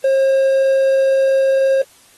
triangle tone with quantisation, 537 Hz, C5, 45 cents sharp, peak -9 dBFS, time 0.04-1.82 s, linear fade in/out 5 ms, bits 6, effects white hiss -49 dBFS RMS until 2.17 s + AAC 32 kbps

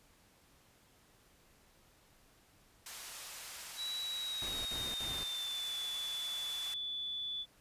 white band-pass noise, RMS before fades -48 dBFS, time 2.86-6.74 s, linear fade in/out 2 ms, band 680 to 10000 Hz, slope 12 dB/octave
sine tone with pitch glide, 3911 to 3464 Hz, B7 to A7, -18 to -28 cents, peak -37 dBFS, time 3.76-7.46 s, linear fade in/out 50 ms, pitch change -210 cents, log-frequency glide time 4.02-5.77 s
pink noise bursts, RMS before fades -45 dBFS, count 3, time 4.42-5.234 s, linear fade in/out 0 ms, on 230 ms, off 62 ms
effects pink hiss -66 dBFS RMS until 7.6 s + resampled to 32000 Hz

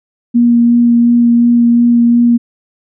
sine tone with vibrato, 237.2 Hz, A#3, 30 cents sharp, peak -5 dBFS, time 0.34-2.38 s, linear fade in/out 20 ms, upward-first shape sine, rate 2.8 Hz, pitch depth 11 cents each way, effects none

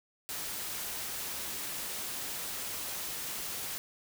white noise, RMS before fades -38 dBFS, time 0.29-3.78 s, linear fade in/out 0 ms, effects none

